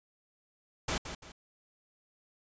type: noise with echo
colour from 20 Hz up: pink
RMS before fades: -32 dBFS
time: 0.88-0.98 s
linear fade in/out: 5 ms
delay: 170 ms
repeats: 2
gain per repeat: -9 dB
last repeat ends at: 1.32 s
effects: resampled to 16000 Hz